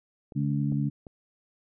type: clicks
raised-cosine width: 2 ms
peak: -30 dBFS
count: 3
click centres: 0.322 / 0.722 / 1.068 s
type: harmonic tone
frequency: 71.1 Hz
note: C#2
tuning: 45 cents sharp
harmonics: 2 / 3 / 4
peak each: -26 / -30 / -32 dBFS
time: 0.35-0.9 s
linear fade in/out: 20 ms
effects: none